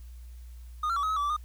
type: tone with pitch steps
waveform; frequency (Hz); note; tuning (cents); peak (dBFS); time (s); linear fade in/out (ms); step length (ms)
triangle; 1230 / 1362 / 1143 / 1271 / 1283 / 1152 / 1163 / 1222; D#6 / F6 / D6 / D#6 / E6 / D6 / D6 / D#6; -20 / -44 / -47 / +36 / -47 / -34 / -17 / -32; -24; 0.83-1.366; 5; 67
effects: added 60 Hz sine -42 dBFS peak until 1.44 s + white hiss -63 dBFS RMS until 1.44 s